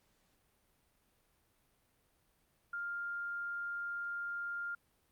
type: tone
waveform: sine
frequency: 1401 Hz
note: F6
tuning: 5 cents sharp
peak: -37 dBFS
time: 2.73-4.75 s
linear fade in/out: 5 ms
effects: pink hiss -74 dBFS RMS until 5.11 s + Opus 48 kbps